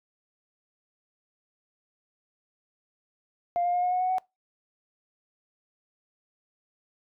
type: tone with pitch steps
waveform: sine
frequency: 698.5 / 706.2 / 714 / 721.9 / 729.8 / 737.9 / 746 Hz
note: F5 / F5 / F5 / F#5 / F#5 / F#5 / F#5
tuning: 0 / +19 / +38 / -43 / -24 / -5 / +14 cents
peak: -22 dBFS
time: 3.56-4.183 s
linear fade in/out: 0 ms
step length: 89 ms
effects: noise-tail reverb RT60 0.2 s tail -24 dB re dry + tanh soft clip ceiling -19 dBFS